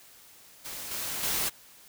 white noise with level steps, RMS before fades -39 / -34 / -29 dBFS, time 0.64-1.5 s, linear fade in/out 20 ms, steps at 0.91 / 1.23 s, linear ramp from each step 5 ms, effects white hiss -54 dBFS RMS until 1.88 s

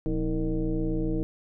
sine tone with frequency modulation, 173.8 Hz, F3, 8 cents flat, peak -24 dBFS, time 0.06-1.23 s, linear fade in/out 0 ms, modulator 145 Hz, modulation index 1.8, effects none

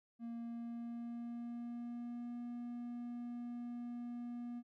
triangle tone with pitch glide, 233.1 to 240.2 Hz, A#3 to B3, 0 to -48 cents, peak -40 dBFS, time 0.19-4.63 s, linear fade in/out 50 ms, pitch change +52 cents, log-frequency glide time 0.34-2.39 s, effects none

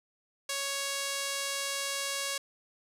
5% pulse tone with low-pass filter, 555 Hz, C#5, 2 cents sharp, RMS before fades -34 dBFS, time 0.49-2.38 s, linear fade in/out 5 ms, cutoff 11000 Hz, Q 9.1, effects none

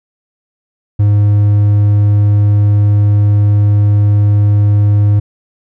triangle tone, 103.1 Hz, G#2, 12 cents flat, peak -4 dBFS, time 0.99-5.2 s, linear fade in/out 10 ms, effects none

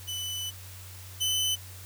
sawtooth tone pair in turn, 2993 / 3024 Hz, F#7 / F#7, +19 / +37 cents, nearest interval unison, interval 18 cents, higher second, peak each -29 / -22 dBFS, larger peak second, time 0.07-0.51 / 1.2-1.56 s, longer first, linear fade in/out 20 ms, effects added 93 Hz sine -44 dBFS peak until 1.85 s + white hiss -48 dBFS RMS until 1.85 s

